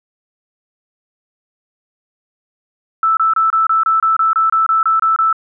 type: tone bursts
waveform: sine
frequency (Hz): 1318.5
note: E6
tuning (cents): 0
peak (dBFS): -10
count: 14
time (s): 3.03-5.328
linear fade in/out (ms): 2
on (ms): 140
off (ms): 26
effects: none